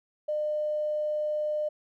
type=tone with tanh clipping; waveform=triangle; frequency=604 Hz; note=D5; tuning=48 cents sharp; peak=-26 dBFS; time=0.28-1.69 s; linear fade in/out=10 ms; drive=3 dB; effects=none